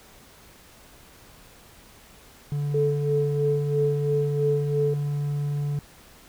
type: tone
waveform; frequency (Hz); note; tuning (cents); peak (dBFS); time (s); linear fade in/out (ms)
triangle; 144.8; D3; -24; -22; 2.52-5.79; 0
type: tone with tremolo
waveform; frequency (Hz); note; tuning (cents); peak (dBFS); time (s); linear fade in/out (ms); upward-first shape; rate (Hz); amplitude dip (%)
sine; 436.2; A4; -15; -20; 2.74-4.94; 5; sine; 3; 65
effects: pink hiss -51 dBFS RMS until 6.28 s